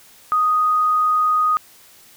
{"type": "tone", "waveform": "sine", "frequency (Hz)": 1244.5, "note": "D#6", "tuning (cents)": 0, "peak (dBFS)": -14, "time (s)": [0.32, 1.57], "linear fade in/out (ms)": 0, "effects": ["white hiss -48 dBFS RMS until 2.16 s"]}